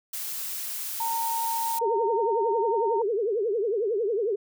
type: noise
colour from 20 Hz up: blue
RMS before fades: -33 dBFS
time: 0.13-1.79 s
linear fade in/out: 5 ms
type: tone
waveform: sine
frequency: 918 Hz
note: A#5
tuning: 27 cents flat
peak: -26 dBFS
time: 1-3.02 s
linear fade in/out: 5 ms
type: tone with vibrato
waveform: sine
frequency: 431 Hz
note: A4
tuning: 36 cents flat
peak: -23 dBFS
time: 1.81-4.36 s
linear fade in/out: 10 ms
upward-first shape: triangle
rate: 11 Hz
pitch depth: 240 cents each way
effects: none